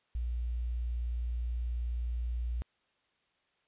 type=tone with quantisation; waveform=sine; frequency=59.4 Hz; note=A#1; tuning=33 cents sharp; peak=-31 dBFS; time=0.15-2.62 s; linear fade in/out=0 ms; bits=10; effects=white hiss -74 dBFS RMS until 3.67 s + resampled to 8000 Hz